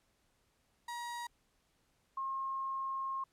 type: tone pair in turn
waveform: 35% pulse / sine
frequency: 953 / 1073.1 Hz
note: A#5 / C6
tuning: +38 / +43 cents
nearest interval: major second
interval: 205 cents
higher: second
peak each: -38 / -35 dBFS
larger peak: second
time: 0.88-1.27 / 2.17-3.24 s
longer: second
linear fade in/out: 5 ms
effects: pink hiss -75 dBFS RMS until 3.32 s + low-pass 12000 Hz 12 dB/octave